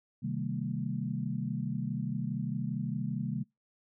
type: chord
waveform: sine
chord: C minor seventh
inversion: none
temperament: equal with one note detuned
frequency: 130.81 / 155.56 / 196 / 228.5 Hz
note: C3 / Eb3 / G3 / Bb3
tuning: 0 / 0 / 0 / -34 cents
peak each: -36 / -37 / -37 / -37 dBFS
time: 0.22-3.44 s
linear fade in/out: 20 ms
effects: noise-tail reverb RT60 0.2 s tail -26 dB re dry